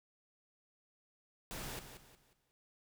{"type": "noise with echo", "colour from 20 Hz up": "pink", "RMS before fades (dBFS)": -44, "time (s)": [1.51, 1.79], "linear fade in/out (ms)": 0, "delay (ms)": 180, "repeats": 4, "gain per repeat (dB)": -9, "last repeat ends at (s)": 2.51, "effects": []}